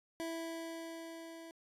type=tone with level ramp; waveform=25% pulse; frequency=329.6 Hz; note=E4; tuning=in tune; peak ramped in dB=-34 to -45 dBFS; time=0.2-1.51 s; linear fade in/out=0 ms; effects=resampled to 32000 Hz